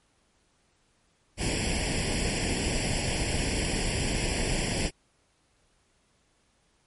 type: noise with comb filter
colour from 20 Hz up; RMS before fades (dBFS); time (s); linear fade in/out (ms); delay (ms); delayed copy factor
pink; -28; 1.37-4.91; 50; 0.39; +0.9
effects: pink hiss -68 dBFS RMS until 6.86 s + MP3 48 kbps